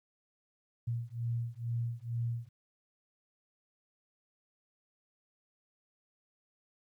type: beating tone pair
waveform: sine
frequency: 116.54 / 118.74 Hz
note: A#2 / A#2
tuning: 0 / +32 cents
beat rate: 2.2 Hz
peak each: -36 / -36 dBFS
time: 0.87-2.49 s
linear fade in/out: 10 ms
effects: 12-bit